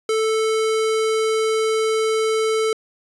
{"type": "tone", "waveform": "square", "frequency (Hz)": 440, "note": "A4", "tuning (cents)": 0, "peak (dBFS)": -18, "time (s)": [0.09, 2.73], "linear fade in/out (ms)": 2, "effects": ["resampled to 24000 Hz"]}